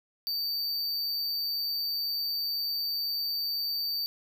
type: tone with amplitude modulation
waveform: square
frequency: 4606 Hz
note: D8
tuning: 34 cents flat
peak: -28 dBFS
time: 0.27-4.06 s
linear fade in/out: 0 ms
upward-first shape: sine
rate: 150 Hz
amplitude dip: 30%
effects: none